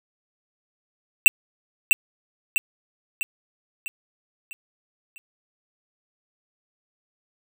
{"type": "tone with echo", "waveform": "square", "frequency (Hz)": 2686, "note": "E7", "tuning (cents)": 32, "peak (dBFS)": -6, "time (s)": [1.26, 1.28], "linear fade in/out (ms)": 0, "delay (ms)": 650, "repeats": 6, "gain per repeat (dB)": -6, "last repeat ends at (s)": 5.18, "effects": []}